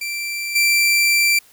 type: tone with level steps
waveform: sawtooth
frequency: 2349 Hz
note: D7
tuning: in tune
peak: -20 / -10 dBFS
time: 0.01-1.39 s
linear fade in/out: 5 ms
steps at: 0.55 s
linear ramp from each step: 10 ms
effects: white hiss -51 dBFS RMS until 1.52 s